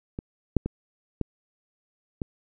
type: clicks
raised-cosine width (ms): 3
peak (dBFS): -19 / -6 / -15 / -13 / -16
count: 5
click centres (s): 0.189 / 0.567 / 0.66 / 1.213 / 2.218
effects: none